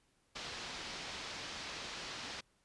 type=low-pass noise; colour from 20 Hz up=white; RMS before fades=-45 dBFS; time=0.35-2.41 s; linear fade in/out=10 ms; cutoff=5200 Hz; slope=24 dB/octave; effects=pink hiss -74 dBFS RMS until 2.64 s + resampled to 24000 Hz